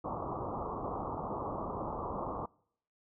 white low-pass noise, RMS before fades -38 dBFS, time 0.04-2.46 s, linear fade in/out 5 ms, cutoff 1200 Hz, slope 96 dB/octave, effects noise-tail reverb RT60 0.7 s tail -26 dB re dry

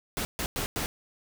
pink noise bursts at uneven times, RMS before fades -31 dBFS, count 4, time 0.17-0.25 / 0.39-0.46 / 0.56-0.66 / 0.76-0.86 s, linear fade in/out 0 ms, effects none

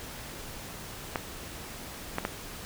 clicks, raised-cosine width 0.5 ms, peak -13 dBFS, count 3, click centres 1.158 / 2.184 / 2.251 s, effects pink hiss -42 dBFS RMS until 2.65 s

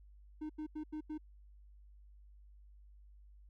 triangle tone bursts, 307 Hz, D#4, 23 cents flat, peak -37 dBFS, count 5, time 0.41-1.18 s, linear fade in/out 10 ms, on 86 ms, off 85 ms, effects added 50 Hz sine -56 dBFS peak until 3.49 s

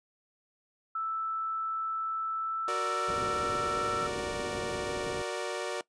sine tone with pitch glide, 1318.5 to 1335.4 Hz, E6 to E6, 0 to +22 cents, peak -30 dBFS, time 0.95-4.07 s, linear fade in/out 5 ms, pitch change +22 cents, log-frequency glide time 2.39-3.2 s
sawtooth chord, Gb augmented, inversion none, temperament equal, 370 / 466.2 / 587.3 Hz, Gb4 / Bb4 / D5, 0 / 0 / 0 cents, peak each -33 dBFS, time 2.68-5.81 s, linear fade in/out 2 ms
white low-pass noise, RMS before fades -41 dBFS, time 3.08-5.22 s, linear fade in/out 5 ms, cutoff 510 Hz, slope 24 dB/octave
effects noise-tail reverb RT60 0.1 s tail -20 dB re dry + resampled to 22050 Hz

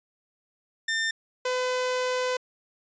sawtooth tone pair in turn, 1800 / 505.1 Hz, A6 / B4, +39 / +39 cents, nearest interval octave + minor seventh, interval 2200 cents, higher first, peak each -21 dBFS, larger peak neither, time 0.88-1.11 / 1.45-2.37 s, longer second, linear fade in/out 5 ms, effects resampled to 16000 Hz

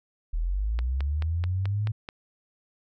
sine linear sweep, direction up, 37.71 to 109.6 Hz, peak -24 dBFS, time 0.33-1.92 s, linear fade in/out 10 ms
click train, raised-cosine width 0.3 ms, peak -20 dBFS, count 7, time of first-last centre 0.79-2.089 s, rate 4.62 Hz
effects none

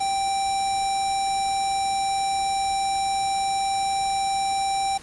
square tone with notch filter, 784 Hz, G5, in tune, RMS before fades -24 dBFS, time 0-4.98 s, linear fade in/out 10 ms, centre 1700 Hz, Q 0.52, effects pink hiss -44 dBFS RMS until 5.02 s + resampled to 24000 Hz

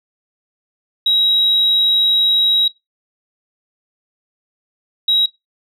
sine tone pair in turn, 3838 / 3838 Hz, A#7 / A#7, +50 / +50 cents, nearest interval unison, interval 0 cents, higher neither, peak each -10 dBFS, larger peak neither, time 1.06-2.68 / 5.08-5.26 s, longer first, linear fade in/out 5 ms, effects noise-tail reverb RT60 0.2 s tail -21 dB re dry + tanh soft clip ceiling -6 dBFS

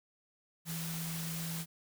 sine tone in noise, 164.81 Hz, E3, in tune, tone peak -38 dBFS, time 0.65-1.66 s, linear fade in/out 50 ms, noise white, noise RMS -42 dBFS, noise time 0.65-1.66 s, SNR +1 dB, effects none

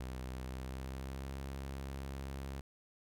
sawtooth tone with pitch glide, 64 to 67.77 Hz, C2 to C#2, -38 to -39 cents, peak -37 dBFS, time 0-2.61 s, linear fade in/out 5 ms, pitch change +99 cents, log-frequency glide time 0.38-1.36 s, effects none

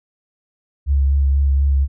sine tone with vibrato, 69.3 Hz, C#2, in tune, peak -12 dBFS, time 0.86-1.88 s, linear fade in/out 50 ms, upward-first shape sine, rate 4.1 Hz, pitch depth 23 cents each way, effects none

